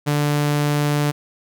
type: tone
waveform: sawtooth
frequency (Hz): 146.83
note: D3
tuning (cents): 0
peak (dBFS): -13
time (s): 0.06-1.12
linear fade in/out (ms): 20
effects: none